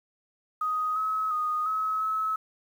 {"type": "tone with pitch steps", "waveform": "sine", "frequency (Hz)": [1251, 1283, 1238, 1284, 1293], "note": ["D#6", "E6", "D#6", "E6", "E6"], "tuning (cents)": [9, -47, -9, -46, -34], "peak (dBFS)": -25, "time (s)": [0.61, 2.36], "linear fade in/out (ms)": 5, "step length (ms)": 350, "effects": ["9-bit"]}